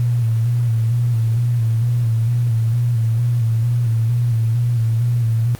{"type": "tone with vibrato", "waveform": "sine", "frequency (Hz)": 116.54, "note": "A#2", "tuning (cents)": 0, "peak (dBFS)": -14, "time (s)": [0, 5.55], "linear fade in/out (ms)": 0, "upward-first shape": "square", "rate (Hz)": 2.2, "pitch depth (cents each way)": 46, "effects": ["pink hiss -41 dBFS RMS until 5.59 s", "Opus 24 kbps"]}